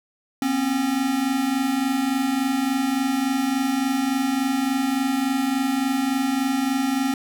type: tone pair together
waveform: square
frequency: 246.9 / 270.4 Hz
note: B3 / C#4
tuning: 0 / -43 cents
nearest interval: major second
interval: 157 cents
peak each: -27 / -22 dBFS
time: 0.42-7.14 s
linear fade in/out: 2 ms
effects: none